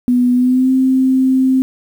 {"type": "tone with pitch glide", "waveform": "sine", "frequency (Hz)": [246.9, 261.4], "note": ["B3", "C4"], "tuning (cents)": [0, -1], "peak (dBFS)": -9, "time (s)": [0.08, 1.62], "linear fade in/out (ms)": 0, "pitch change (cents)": 99, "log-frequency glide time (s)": [0.33, 0.71], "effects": ["7-bit"]}